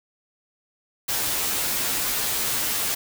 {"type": "noise with comb filter", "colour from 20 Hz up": "white", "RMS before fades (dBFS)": -25, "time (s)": [1.08, 2.95], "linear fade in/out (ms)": 10, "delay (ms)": 12, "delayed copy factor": -0.7, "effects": []}